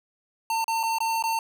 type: tone with dropouts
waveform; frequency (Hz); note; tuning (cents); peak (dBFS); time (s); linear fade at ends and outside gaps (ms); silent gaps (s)
square; 903; A5; +45; -24; 0.5-1.39; 2; 0.643-0.68 / 0.831-0.835 / 0.985-1.004 / 1.225-1.238
effects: none